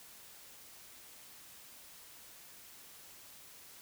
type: silence
effects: white hiss -55 dBFS RMS until 3.81 s